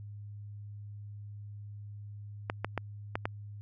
clicks, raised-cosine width 0.5 ms, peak -16 dBFS, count 5, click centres 2.499 / 2.646 / 2.777 / 3.155 / 3.255 s, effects added 103 Hz sine -42 dBFS peak until 3.61 s

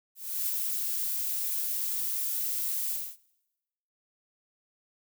violet noise with ADSR envelope, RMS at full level -29 dBFS, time 0.15-3.17 s, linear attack 320 ms, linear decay 34 ms, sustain -2 dB, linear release 260 ms, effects noise-tail reverb RT60 1.0 s tail -23 dB re dry

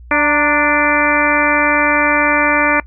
harmonic tone with a mistuned harmonic, 293.7 Hz, D4, in tune, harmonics 1 / 2 / 3 / 4 / 5 / 6 / 7 / 8, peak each -19 / -19 / -19 / -19 / -19 / -19 / -19 / -19 dBFS, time 0.11-2.8 s, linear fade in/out 2 ms, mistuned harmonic 3, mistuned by +60 cents, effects noise-tail reverb RT60 0.1 s tail -23 dB re dry + added 60 Hz sine -34 dBFS peak until 2.86 s

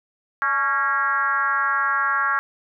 sine tone with frequency modulation, 1378 Hz, F6, 24 cents flat, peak -18 dBFS, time 0.42-2.39 s, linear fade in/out 0 ms, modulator 263 Hz, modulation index 1.4, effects none

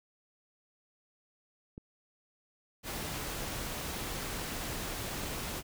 click, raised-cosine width 3 ms, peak -31 dBFS, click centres 1.779 s
pink noise, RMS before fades -38 dBFS, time 2.83-5.63 s, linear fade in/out 50 ms
effects none

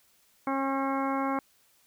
harmonic tone with a mistuned harmonic, 271.3 Hz, C#4, 37 cents flat, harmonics 1 / 2 / 3 / 4 / 5 / 6 / 7 / 8, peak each -30 / -35 / -33 / -33 / -38 / -44 / -50 / -42 dBFS, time 0.47-1.39 s, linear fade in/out 2 ms, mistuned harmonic 6, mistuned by -21 cents, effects white hiss -65 dBFS RMS until 1.86 s

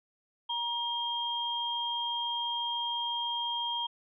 sine tone pair together, 948 / 3213 Hz, A#5 / G7, +29 / +42 cents, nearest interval octave + major sixth, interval 2113 cents, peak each -34 / -32 dBFS, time 0.49-3.87 s, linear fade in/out 10 ms, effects none

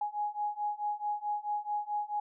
sine beating tone pair, 830.6 / 835.2 Hz, G#5 / G#5, 0 / +10 cents, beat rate 4.6 Hz, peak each -35 / -34 dBFS, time 0.01-2.2 s, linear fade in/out 5 ms, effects none

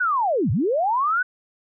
sine linear two-way sweep, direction down then up, 1523 to 87.31 to 1523 Hz, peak -18 dBFS, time 0-1.23 s, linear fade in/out 10 ms, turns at 0.51 s, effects none

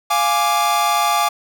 45% pulse chord, D diminished, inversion first, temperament equal, 698.5 / 830.6 / 1174.7 Hz, F5 / Ab5 / D6, 0 / 0 / 0 cents, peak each -21 / -19 / -18 dBFS, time 0.1-1.29 s, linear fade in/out 10 ms, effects none

